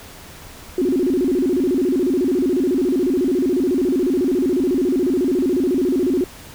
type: tone with vibrato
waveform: sine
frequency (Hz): 311.1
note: D#4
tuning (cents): 0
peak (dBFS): -15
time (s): 0.78-6.24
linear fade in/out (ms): 2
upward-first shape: square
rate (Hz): 14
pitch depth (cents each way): 270
effects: added 82 Hz sine -50 dBFS peak until 6.54 s + pink hiss -40 dBFS RMS until 6.54 s